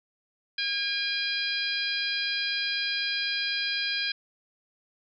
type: harmonic tone with a mistuned harmonic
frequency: 812 Hz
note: G#5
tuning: 39 cents flat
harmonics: 2 / 3 / 4 / 5 / 6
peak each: -33 / -33 / -33 / -33 / -33 dBFS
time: 0.58-4.12 s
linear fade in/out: 5 ms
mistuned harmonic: 3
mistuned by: -17 cents
effects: none